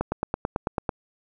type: click train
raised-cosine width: 1 ms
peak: -10 dBFS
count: 9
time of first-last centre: 0.01-0.892 s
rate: 9.07 Hz
effects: none